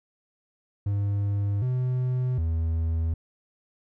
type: tone with pitch steps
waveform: triangle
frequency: 101 / 126.8 / 81.5 Hz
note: G#2 / B2 / E2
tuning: -48 / +46 / -19 cents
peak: -21 dBFS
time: 0.86-3.14 s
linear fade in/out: 5 ms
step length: 760 ms
effects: none